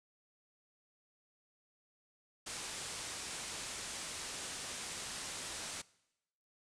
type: low-pass noise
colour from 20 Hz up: white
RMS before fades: -44 dBFS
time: 2.46-5.82 s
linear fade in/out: 10 ms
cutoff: 9500 Hz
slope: 48 dB/octave
effects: noise-tail reverb RT60 0.9 s tail -22 dB re dry